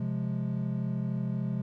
triangle chord, F minor, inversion second, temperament equal, 130.81 / 174.61 / 207.7 Hz, C3 / F3 / Ab3, 0 / 0 / 0 cents, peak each -30 / -32 / -32 dBFS, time 0-1.62 s, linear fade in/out 5 ms, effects none

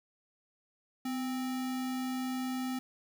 sine tone with sample-and-hold, 254.6 Hz, C4, 47 cents flat, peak -32 dBFS, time 1.05-2.79 s, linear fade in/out 5 ms, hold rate 1050 Hz, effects none

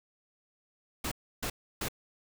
pink noise bursts, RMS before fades -34 dBFS, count 3, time 1.04-1.885 s, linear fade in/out 5 ms, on 75 ms, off 310 ms, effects none

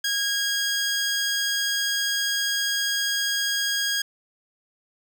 15% pulse tone, 1635 Hz, G#6, 28 cents flat, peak -16 dBFS, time 0.04-4.02 s, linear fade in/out 5 ms, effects none

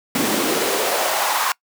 pink noise with high-pass filter sweep, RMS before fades -20 dBFS, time 0.15-1.52 s, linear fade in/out 2 ms, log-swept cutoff 220 to 1100 Hz, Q 2.6, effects noise-tail reverb RT60 0.1 s tail -24 dB re dry

